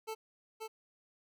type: tone with echo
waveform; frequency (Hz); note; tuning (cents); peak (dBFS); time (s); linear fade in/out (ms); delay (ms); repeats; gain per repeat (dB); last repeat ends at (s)
25% pulse; 440.7; A4; +3; -34; 0.07-0.15; 20; 530; 1; -3; 0.68
effects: none